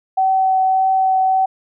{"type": "tone with vibrato", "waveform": "sine", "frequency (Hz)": 760, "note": "F#5", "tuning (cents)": 46, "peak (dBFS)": -12, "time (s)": [0.17, 1.46], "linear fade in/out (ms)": 10, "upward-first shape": "triangle", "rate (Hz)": 1.7, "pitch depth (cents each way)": 9, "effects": []}